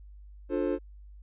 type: chord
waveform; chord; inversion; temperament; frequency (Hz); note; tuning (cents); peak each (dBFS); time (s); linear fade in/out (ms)
triangle; D minor seventh; none; just; 293.7 / 352.4 / 440.5 / 528.6; D4 / F4 / A4 / C5; 0 / +16 / +2 / +18; -29 / -29 / -31 / -31; 0.49-0.79; 50
effects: added 50 Hz sine -46 dBFS peak until 1.22 s + resampled to 8000 Hz